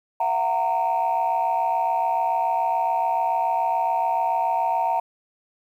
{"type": "tone cluster", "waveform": "sine", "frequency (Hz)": [675, 742, 920], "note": ["E5", "F#5", "A#5"], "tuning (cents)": [41, 5, -23], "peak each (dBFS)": [-26, -23, -21], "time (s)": [0.2, 5], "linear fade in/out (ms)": 5, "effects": ["tanh soft clip ceiling -14 dBFS", "9-bit"]}